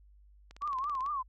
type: click train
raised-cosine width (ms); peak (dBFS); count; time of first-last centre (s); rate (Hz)
0.2; -33; 11; 0.51-1.062; 18.1
type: tone with vibrato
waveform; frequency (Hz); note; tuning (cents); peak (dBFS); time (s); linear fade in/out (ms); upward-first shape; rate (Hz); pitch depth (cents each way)
sine; 1108.7; C#6; 0; -31; 0.61-1.23; 20; triangle; 4.5; 170
effects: added 50 Hz sine -56 dBFS peak until 1.28 s